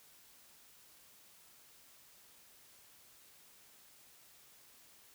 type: silence
effects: white hiss -62 dBFS RMS until 5.14 s